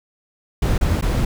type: noise with dropouts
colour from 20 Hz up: brown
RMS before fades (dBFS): -18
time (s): 0.62-1.25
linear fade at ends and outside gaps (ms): 5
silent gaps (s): 0.78-0.81 / 1.012-1.023
effects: none